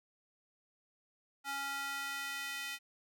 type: tone with high-pass filter sweep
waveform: square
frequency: 277.7 Hz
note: C#4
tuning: 3 cents sharp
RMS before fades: -40 dBFS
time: 1.44-2.79 s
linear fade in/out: 50 ms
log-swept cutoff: 1100 to 2200 Hz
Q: 1.8
effects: none